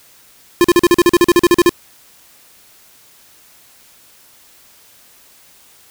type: tone bursts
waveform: square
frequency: 349.2 Hz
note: F4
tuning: in tune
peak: -7 dBFS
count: 15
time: 0.61-1.693 s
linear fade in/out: 0 ms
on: 33 ms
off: 42 ms
effects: white hiss -47 dBFS RMS until 5.9 s